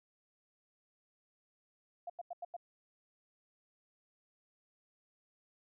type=tone bursts; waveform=sine; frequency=698 Hz; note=F5; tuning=1 cent flat; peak=-39 dBFS; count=5; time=2.07-2.566 s; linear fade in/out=5 ms; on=28 ms; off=89 ms; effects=none